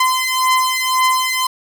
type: beating tone pair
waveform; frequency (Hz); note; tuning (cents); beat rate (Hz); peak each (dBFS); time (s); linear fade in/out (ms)
sawtooth; 1028 / 1029.9; C6 / C6; -31 / -28; 1.9; -13; 0-1.47; 5
effects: none